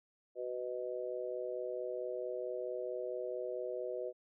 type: harmonic tone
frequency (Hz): 124.5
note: B2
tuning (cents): +14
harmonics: 3 / 4 / 5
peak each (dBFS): -42 / -40 / -42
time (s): 0.35-4.13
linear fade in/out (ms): 50
effects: none